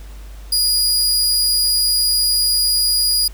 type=tone; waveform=sawtooth; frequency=4887 Hz; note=D#8; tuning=32 cents flat; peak=-11 dBFS; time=0.52-3.28 s; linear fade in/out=5 ms; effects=added 50 Hz sine -32 dBFS peak until 3.33 s + pink hiss -46 dBFS RMS until 3.33 s